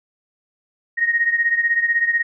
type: beating tone pair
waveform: sine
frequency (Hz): 1864.7 / 1880.7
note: A#6 / A#6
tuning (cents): 0 / +15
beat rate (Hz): 16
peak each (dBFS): -17 / -21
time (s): 0.97-2.23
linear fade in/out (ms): 20
effects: none